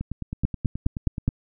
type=two click trains; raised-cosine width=5 ms; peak=-17 / -9 dBFS; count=13 / 5; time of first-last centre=0.01-1.288 / 0.45-1.28 s; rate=9.39 / 4.82 Hz; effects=none